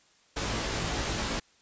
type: noise with comb filter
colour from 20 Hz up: pink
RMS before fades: -31 dBFS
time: 0.36-1.4 s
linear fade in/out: 10 ms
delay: 18 ms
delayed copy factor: +0.6
effects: white hiss -63 dBFS RMS until 1.61 s + resampled to 16000 Hz